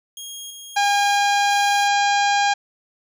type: tone with tremolo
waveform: 20% pulse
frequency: 3266 Hz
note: G#7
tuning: 30 cents flat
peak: -27 dBFS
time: 0.17-1.88 s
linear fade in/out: 2 ms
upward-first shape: square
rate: 1.5 Hz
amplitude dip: 35%
type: harmonic tone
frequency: 810 Hz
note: G#5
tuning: 43 cents flat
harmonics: 1 / 2 / 3 / 4 / 5 / 6 / 7 / 8 / 9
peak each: -17 / -23 / -27 / -29 / -31 / -33 / -34 / -35 / -36 dBFS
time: 0.76-2.54 s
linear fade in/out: 10 ms
effects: none